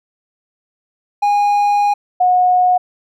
triangle / sine tone pair in turn, 820 / 727.4 Hz, G#5 / F#5, -22 / -30 cents, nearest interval major second, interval 208 cents, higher first, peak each -9 dBFS, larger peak neither, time 1.22-1.94 / 2.2-2.78 s, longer first, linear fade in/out 10 ms, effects none

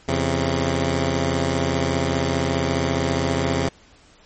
10% pulse tone pair together, 84.79 / 134.6 Hz, E2 / C3, +49 / +49 cents, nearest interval minor sixth, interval 800 cents, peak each -14 dBFS, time 0.08-3.69 s, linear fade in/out 5 ms, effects pink hiss -52 dBFS RMS until 4.25 s + MP3 32 kbps

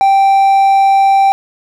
triangle tone, 783 Hz, G5, 2 cents flat, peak -4 dBFS, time 0.01-1.32 s, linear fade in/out 0 ms, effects none

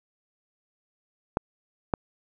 clicks, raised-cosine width 1 ms, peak -9 dBFS, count 2, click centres 1.371 / 1.938 s, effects none

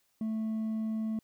sine tone with hard clipping, 220 Hz, A3, in tune, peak -31 dBFS, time 0.21-1.19 s, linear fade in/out 2 ms, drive 2 dB, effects white hiss -73 dBFS RMS until 1.23 s

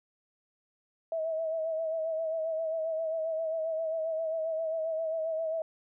sine tone with vibrato, 644 Hz, E5, 41 cents flat, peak -29 dBFS, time 1.12-5.62 s, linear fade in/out 2 ms, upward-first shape sine, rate 7.5 Hz, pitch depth 41 cents each way, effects none

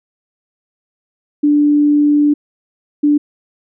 sine tone pair in turn, 293.7 / 293.7 Hz, D4 / D4, 0 / 0 cents, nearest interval unison, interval 0 cents, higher neither, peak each -8 dBFS, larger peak neither, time 1.43-2.34 / 3.03-3.18 s, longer first, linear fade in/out 10 ms, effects none

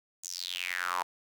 sawtooth tone with high-pass filter sweep, 89.4 Hz, F2, 41 cents sharp, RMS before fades -35 dBFS, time 0.23-1.03 s, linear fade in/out 10 ms, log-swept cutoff 7000 to 890 Hz, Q 5.6, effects none

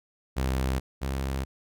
sawtooth tone pair in turn, 65.41 / 67.09 Hz, C2 / C2, 0 / +44 cents, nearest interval unison, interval 44 cents, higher second, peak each -21 / -24 dBFS, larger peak first, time 0.36-0.8 / 1.01-1.45 s, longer neither, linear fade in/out 20 ms, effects none

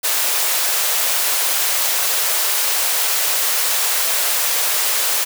white high-pass noise, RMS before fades -18 dBFS, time 0.03-5.25 s, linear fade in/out 20 ms, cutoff 460 Hz, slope 24 dB/octave, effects none

